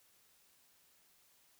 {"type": "silence", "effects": ["white hiss -69 dBFS RMS until 1.59 s"]}